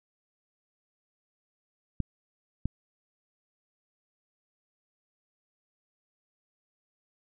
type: clicks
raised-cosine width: 5 ms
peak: -16 dBFS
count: 2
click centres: 2.003 / 2.656 s
effects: none